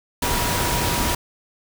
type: tone in noise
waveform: sine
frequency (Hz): 961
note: B5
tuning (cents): -48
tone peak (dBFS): -28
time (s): 0.22-1.15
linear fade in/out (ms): 5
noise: pink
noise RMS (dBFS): -22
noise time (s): 0.22-1.15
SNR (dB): -9
effects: none